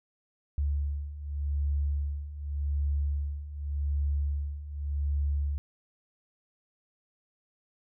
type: beating tone pair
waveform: sine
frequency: 71.3 / 72.16 Hz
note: C#2 / D2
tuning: +49 / -30 cents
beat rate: 0.86 Hz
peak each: -33 / -29 dBFS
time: 0.58-5.58 s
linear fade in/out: 0 ms
effects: none